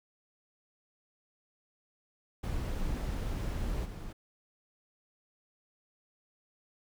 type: noise with level steps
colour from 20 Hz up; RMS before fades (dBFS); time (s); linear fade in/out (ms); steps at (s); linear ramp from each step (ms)
brown; -34 / -41; 2.43-4.13; 10; 3.84; 20
effects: none